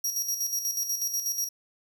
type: tone with tremolo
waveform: sawtooth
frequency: 5680 Hz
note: F8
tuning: 28 cents sharp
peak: -23 dBFS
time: 0.04-1.49 s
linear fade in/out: 5 ms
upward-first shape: square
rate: 8.2 Hz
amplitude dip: 55%
effects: none